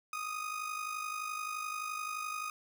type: tone with amplitude modulation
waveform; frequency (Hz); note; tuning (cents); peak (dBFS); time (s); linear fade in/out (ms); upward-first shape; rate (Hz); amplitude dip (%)
30% pulse; 1244.5; D#6; 0; -31; 0.13-2.5; 2; sine; 51.6; 60
effects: 12-bit

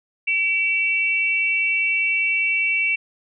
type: tone pair together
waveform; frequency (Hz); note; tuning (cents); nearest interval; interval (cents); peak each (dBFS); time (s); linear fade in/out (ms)
sine; 2300 / 2705; D7 / E7; -37 / +44; minor third; 281; -20 / -21; 0.27-2.96; 10
effects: none

